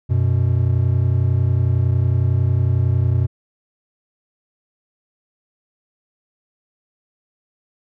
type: tone pair together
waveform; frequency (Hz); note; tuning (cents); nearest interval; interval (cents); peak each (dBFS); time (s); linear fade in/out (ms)
triangle; 92.5 / 123.47; F#2 / B2; 0 / 0; perfect fourth; 500; -15; 0.09-3.27; 20
effects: none